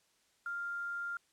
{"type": "tone with quantisation", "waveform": "sine", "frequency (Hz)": 1396.9, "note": "F6", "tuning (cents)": 0, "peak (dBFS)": -36, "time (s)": [0.46, 1.17], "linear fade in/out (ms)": 2, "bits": 10, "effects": ["white hiss -72 dBFS RMS until 1.32 s", "low-pass 9000 Hz 12 dB/octave"]}